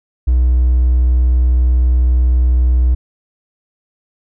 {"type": "tone with hard clipping", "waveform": "triangle", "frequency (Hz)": 62, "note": "B1", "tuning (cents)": 7, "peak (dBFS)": -9, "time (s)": [0.27, 2.95], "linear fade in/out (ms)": 10, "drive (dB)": 4, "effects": []}